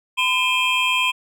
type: tone cluster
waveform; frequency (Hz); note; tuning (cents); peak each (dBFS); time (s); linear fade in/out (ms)
triangle; 1015 / 2423 / 2603 / 3194; B5 / D#7 / E7 / G7; +47 / -47 / -22 / +32; -21; 0.17-1.12; 20
effects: none